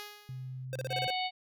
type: tone with exponential decay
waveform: 5% pulse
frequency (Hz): 415.3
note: G#4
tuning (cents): 0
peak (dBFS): -29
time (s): 0-0.65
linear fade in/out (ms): 0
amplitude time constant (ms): 140
type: tone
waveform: sine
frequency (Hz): 129.2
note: C3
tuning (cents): -21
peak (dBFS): -38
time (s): 0.29-1.07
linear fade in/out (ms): 2
type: tone bursts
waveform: square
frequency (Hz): 523.3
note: C5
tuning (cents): 0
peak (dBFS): -35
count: 7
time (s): 0.73-1.103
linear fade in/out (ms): 0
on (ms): 25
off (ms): 33
type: harmonic tone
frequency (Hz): 740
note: F#5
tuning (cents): 0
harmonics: 1 / 3 / 4 / 5 / 6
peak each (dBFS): -33 / -38 / -39 / -40 / -41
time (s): 0.89-1.31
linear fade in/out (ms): 50
effects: none